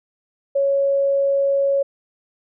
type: tone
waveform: sine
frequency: 554.4 Hz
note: C#5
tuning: in tune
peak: -15 dBFS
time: 0.55-1.83 s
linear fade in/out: 10 ms
effects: none